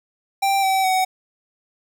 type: tone with pitch steps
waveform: square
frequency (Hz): 785 / 767.5 / 750.4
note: G5 / G5 / F#5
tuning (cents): +2 / -37 / +24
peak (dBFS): -17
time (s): 0.42-1.05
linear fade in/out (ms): 10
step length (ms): 210
effects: 8-bit